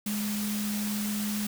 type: tone in noise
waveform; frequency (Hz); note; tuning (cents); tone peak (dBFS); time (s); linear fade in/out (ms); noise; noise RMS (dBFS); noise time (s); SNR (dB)
sine; 208.3; G#3; +5; -29; 0.06-1.47; 5; white; -36; 0.06-1.47; +4
effects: none